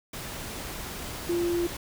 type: tone in noise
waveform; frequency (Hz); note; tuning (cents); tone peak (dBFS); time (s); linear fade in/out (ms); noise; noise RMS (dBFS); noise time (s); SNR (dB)
sine; 345.6; F4; -18; -24; 1.29-1.67; 5; pink; -37; 0.13-1.77; +10
effects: none

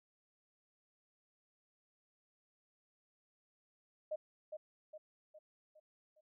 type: tone with echo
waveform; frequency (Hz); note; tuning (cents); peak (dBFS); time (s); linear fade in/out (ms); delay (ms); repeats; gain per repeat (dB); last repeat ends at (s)
sine; 616; D#5; -17; -36; 4.11-4.16; 10; 410; 5; -6; 6.21
effects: none

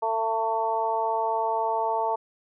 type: harmonic tone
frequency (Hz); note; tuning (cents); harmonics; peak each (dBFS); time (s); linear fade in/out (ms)
223.8; A3; +30; 2 / 3 / 4 / 5; -31 / -29 / -25 / -35; 0.02-2.16; 10
effects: none

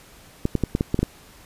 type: clicks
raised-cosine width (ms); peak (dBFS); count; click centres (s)
3; -7; 8; 0.454 / 0.553 / 0.637 / 0.751 / 0.809 / 0.944 / 0.991 / 1.03
effects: pink hiss -49 dBFS RMS until 1.45 s + resampled to 32000 Hz

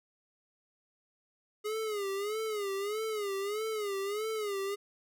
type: tone with vibrato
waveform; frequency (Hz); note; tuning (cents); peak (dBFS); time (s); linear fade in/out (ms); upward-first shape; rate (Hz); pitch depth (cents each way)
square; 415.3; G#4; 0; -33; 1.64-4.76; 20; sine; 1.6; 110
effects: none

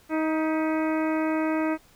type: harmonic tone with a mistuned harmonic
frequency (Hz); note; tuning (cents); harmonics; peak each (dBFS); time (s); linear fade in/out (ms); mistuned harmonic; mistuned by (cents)
314.8; D#4; +20; 1 / 2 / 3 / 4 / 5 / 6 / 7 / 8; -24 / -30 / -34 / -36 / -38 / -40 / -41 / -42; 0.09-1.78; 50; 6; +59
effects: pink hiss -57 dBFS RMS until 1.95 s

